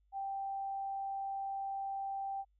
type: tone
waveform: sine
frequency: 784 Hz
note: G5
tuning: in tune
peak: -36 dBFS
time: 0.12-2.45 s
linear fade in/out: 50 ms
effects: added 50 Hz sine -69 dBFS peak until 2.59 s